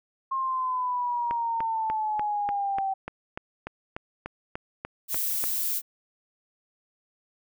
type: exponential sweep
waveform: sine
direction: down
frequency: 1071 to 769 Hz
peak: -25 dBFS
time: 0.31-2.94 s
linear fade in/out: 10 ms
type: click train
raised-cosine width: 0.5 ms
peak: -18 dBFS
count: 15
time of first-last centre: 1.31-5.44 s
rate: 3.39 Hz
type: noise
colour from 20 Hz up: violet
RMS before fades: -28 dBFS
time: 5.08-5.82 s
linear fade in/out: 50 ms
effects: none

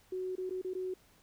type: tone with dropouts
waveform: sine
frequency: 370.9 Hz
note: F#4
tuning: 4 cents sharp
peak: -34 dBFS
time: 0.12-0.94 s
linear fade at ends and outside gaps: 5 ms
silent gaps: 0.355-0.38 / 0.496-0.506 / 0.616-0.646 / 0.736-0.75 s
effects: pink hiss -65 dBFS RMS until 1.22 s

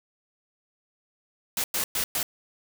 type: noise bursts at uneven times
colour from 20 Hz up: white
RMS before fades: -27 dBFS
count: 4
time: 1.57-1.64 / 1.74-1.84 / 1.95-2.04 / 2.15-2.23 s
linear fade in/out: 2 ms
effects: none

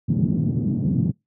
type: band-pass noise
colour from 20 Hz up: white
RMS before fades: -21 dBFS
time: 0.08-1.12 s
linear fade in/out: 20 ms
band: 120 to 210 Hz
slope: 24 dB/octave
effects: noise-tail reverb RT60 0.2 s tail -26 dB re dry

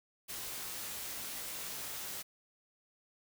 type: noise with comb filter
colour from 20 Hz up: white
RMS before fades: -42 dBFS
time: 0.28-2.23 s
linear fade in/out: 20 ms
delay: 19 ms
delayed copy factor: +0.55
effects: none

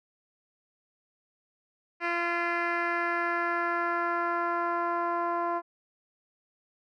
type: tone with low-pass filter sweep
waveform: 10% pulse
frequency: 343.6 Hz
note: F4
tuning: 28 cents flat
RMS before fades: -29 dBFS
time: 2-5.62 s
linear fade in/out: 50 ms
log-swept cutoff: 2400 to 970 Hz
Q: 2
effects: none

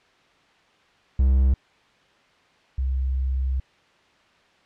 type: tone pair in turn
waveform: triangle / sine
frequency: 65.7 / 65.45 Hz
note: C2 / C2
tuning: +8 / +1 cents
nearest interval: unison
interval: 7 cents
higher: first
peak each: -13 / -21 dBFS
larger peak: first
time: 1.19-1.54 / 2.78-3.6 s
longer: second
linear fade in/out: 5 ms
effects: white hiss -58 dBFS RMS until 4.65 s + low-pass 3000 Hz 12 dB/octave

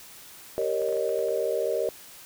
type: chord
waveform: sine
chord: Eb dominant seventh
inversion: first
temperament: equal with one note detuned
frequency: 392 / 466.2 / 554.4 / 614.8 Hz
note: G4 / Bb4 / Db5 / Eb5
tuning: 0 / 0 / 0 / -21 cents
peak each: -31 / -28 / -31 / -29 dBFS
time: 0.58-1.89 s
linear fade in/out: 0 ms
type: clicks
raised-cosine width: 0.5 ms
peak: -32 dBFS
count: 8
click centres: 0.616 / 0.819 / 0.888 / 0.926 / 0.969 / 1.092 / 1.19 / 1.285 s
effects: white hiss -47 dBFS RMS until 2.25 s

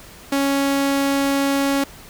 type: tone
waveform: sawtooth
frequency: 277.2 Hz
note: C#4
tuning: in tune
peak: -13 dBFS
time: 0.32-1.84 s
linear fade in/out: 5 ms
effects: pink hiss -42 dBFS RMS until 2.09 s

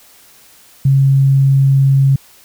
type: tone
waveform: sine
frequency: 136.3 Hz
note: C#3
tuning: 29 cents flat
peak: -7 dBFS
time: 0.85-2.16 s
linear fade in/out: 5 ms
effects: white hiss -45 dBFS RMS until 2.44 s

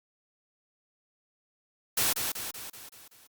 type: noise with echo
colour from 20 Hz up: white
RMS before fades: -26 dBFS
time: 1.97-2.13 s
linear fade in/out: 5 ms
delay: 190 ms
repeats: 6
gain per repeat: -5 dB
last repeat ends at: 3.27 s
effects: Opus 48 kbps

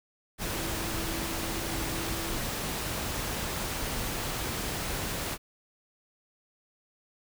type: tone in noise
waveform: sine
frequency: 329.6 Hz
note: E4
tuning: in tune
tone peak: -39 dBFS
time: 0.51-2.4 s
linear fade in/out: 50 ms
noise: pink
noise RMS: -33 dBFS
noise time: 0.38-5.38 s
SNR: -9 dB
effects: none

